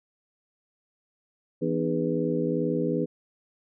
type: harmonic tone with a mistuned harmonic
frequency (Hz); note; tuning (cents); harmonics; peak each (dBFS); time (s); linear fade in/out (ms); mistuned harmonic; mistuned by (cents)
82.41; E2; 0; 2 / 3 / 4 / 5 / 6; -30 / -30 / -30 / -30 / -30; 1.61-3.06; 20; 4; -120
effects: none